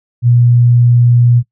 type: tone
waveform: sine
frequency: 120.7 Hz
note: B2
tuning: 39 cents flat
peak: -5 dBFS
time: 0.22-1.43 s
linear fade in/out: 50 ms
effects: noise-tail reverb RT60 0.1 s tail -20 dB re dry